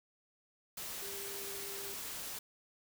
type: tone in noise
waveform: sine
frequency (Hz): 398.2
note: G4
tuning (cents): +27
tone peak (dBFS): -48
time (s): 1.02-1.94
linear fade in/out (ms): 5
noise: white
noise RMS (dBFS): -43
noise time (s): 0.77-2.39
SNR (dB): -8
effects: none